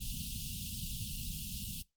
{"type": "band-stop noise", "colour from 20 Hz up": "pink", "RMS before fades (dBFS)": -40, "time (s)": [0, 1.83], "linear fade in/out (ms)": 20, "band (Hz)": [240, 2700], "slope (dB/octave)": 96, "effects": ["noise-tail reverb RT60 0.2 s tail -23 dB re dry", "Opus 24 kbps"]}